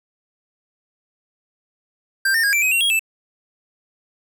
square tone with pitch steps, 1579 / 1816 / 1634 / 2344 / 2527 / 2742 / 3283 / 2640 Hz, G6 / A#6 / G#6 / D7 / D#7 / F7 / G#7 / E7, +12 / -46 / -29 / -4 / +26 / -32 / -21 / +2 cents, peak -16 dBFS, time 2.25-2.994 s, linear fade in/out 5 ms, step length 93 ms, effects none

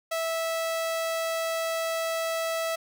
sawtooth tone, 655 Hz, E5, 11 cents flat, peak -23 dBFS, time 0.11-2.76 s, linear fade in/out 10 ms, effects none

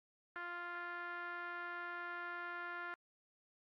5% pulse tone with low-pass filter, 349 Hz, F4, 1 cent flat, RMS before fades -45 dBFS, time 0.36-2.94 s, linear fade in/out 0 ms, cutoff 1500 Hz, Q 3.2, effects Opus 32 kbps

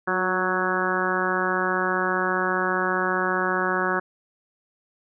harmonic tone with a mistuned harmonic, 185 Hz, F#3, in tune, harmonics 1 / 2 / 3 / 4 / 5 / 6 / 7 / 8 / 9, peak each -32 / -28 / -32 / -32 / -32 / -29 / -30 / -28 / -29 dBFS, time 0.07-4 s, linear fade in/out 10 ms, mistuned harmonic 2, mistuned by -25 cents, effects none

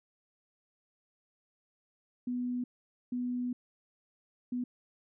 sine tone bursts at uneven times, 246.9 Hz, B3, in tune, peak -31 dBFS, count 3, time 2.27-2.64 / 3.12-3.53 / 4.52-4.64 s, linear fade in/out 5 ms, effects none

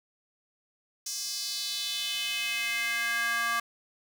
square tone with high-pass filter sweep, 233.1 Hz, A#3, in tune, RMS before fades -31 dBFS, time 1.06-3.6 s, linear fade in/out 5 ms, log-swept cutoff 5900 to 1300 Hz, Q 3.2, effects none

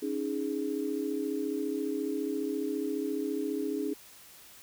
sine chord, C# suspended second, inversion none, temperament just, 277.2 / 311.8 / 415.8 Hz, C#4 / D#4 / G#4, 0 / +4 / +2 cents, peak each -34 dBFS, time 0.02-3.94 s, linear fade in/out 10 ms, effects white hiss -53 dBFS RMS until 4.62 s

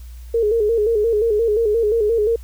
sine tone with vibrato, 440 Hz, A4, in tune, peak -14 dBFS, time 0.34-2.36 s, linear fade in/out 5 ms, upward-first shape square, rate 5.7 Hz, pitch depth 83 cents each way, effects added 60 Hz sine -33 dBFS peak until 2.43 s + white hiss -52 dBFS RMS until 2.43 s

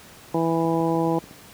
harmonic tone, 164.81 Hz, E3, in tune, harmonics 1 / 2 / 3 / 4 / 5 / 6, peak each -26 / -23 / -26 / -31 / -28 / -31 dBFS, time 0.34-1.19 s, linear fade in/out 5 ms
clicks, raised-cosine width 3 ms, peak -29 dBFS, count 8, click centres 0.65 / 0.741 / 0.805 / 0.951 / 1.075 / 1.19 / 1.24 / 1.311 s
effects pink hiss -46 dBFS RMS until 1.53 s + high-pass 80 Hz 12 dB/octave

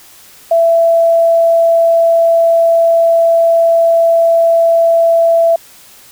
sine tone, 667 Hz, E5, 20 cents sharp, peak -6 dBFS, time 0.51-5.56 s, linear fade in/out 5 ms, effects white hiss -40 dBFS RMS until 6.11 s

